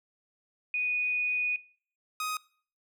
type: tone pair in turn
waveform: sine / sawtooth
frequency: 2476 / 1253.1 Hz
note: D#7 / D#6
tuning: -9 / +12 cents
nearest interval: octave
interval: 1179 cents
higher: first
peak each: -27 dBFS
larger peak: neither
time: 0.74-1.56 / 2.2-2.37 s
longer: first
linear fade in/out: 2 ms
effects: noise-tail reverb RT60 0.5 s tail -22 dB re dry